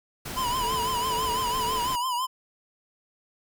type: noise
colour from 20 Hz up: pink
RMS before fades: -35 dBFS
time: 0.25-1.96 s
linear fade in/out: 10 ms
type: tone with vibrato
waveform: square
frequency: 998 Hz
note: B5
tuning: 18 cents sharp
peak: -26 dBFS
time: 0.36-2.27 s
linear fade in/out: 20 ms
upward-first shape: triangle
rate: 6 Hz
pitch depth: 100 cents each way
type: tone with tremolo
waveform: sine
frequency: 440 Hz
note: A4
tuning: in tune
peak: -35 dBFS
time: 0.6-1.84 s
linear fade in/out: 50 ms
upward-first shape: sine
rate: 2 Hz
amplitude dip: 45%
effects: none